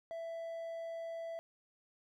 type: tone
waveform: triangle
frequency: 663 Hz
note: E5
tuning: 10 cents sharp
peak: -38 dBFS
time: 0.11-1.39 s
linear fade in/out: 0 ms
effects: none